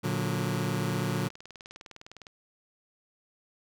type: chord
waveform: sawtooth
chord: Bb augmented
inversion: none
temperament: just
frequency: 116.54 / 145.68 / 182.1 Hz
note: Bb2 / D3 / F#3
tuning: 0 / -14 / -27 cents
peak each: -28 dBFS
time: 0.03-1.29 s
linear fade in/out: 20 ms
type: click train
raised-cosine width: 0.2 ms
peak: -28 dBFS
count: 38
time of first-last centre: 0.39-2.268 s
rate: 19.7 Hz
effects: none